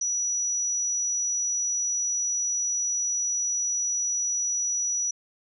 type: tone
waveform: sine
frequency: 5870 Hz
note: F#8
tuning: 15 cents flat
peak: -24 dBFS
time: 0.01-5.11 s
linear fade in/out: 5 ms
effects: none